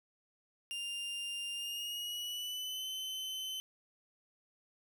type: tone with pitch glide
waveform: 40% pulse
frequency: 2800 to 3053 Hz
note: F7 to G7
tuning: +4 to -46 cents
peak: -37 dBFS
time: 0.71-3.6 s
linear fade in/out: 0 ms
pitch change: +150 cents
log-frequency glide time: 1.54-2.87 s
effects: none